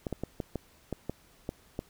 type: clicks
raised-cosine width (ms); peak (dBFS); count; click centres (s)
2; -19; 9; 0.068 / 0.127 / 0.236 / 0.402 / 0.557 / 0.927 / 1.096 / 1.491 / 1.791
effects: pink hiss -61 dBFS RMS until 1.89 s